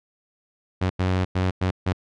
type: tone bursts at uneven times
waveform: sawtooth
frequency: 92.5 Hz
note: F#2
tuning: in tune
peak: -16 dBFS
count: 5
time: 0.81-0.9 / 0.99-1.25 / 1.35-1.51 / 1.61-1.71 / 1.86-1.93 s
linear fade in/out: 10 ms
effects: low-pass 4000 Hz 12 dB/octave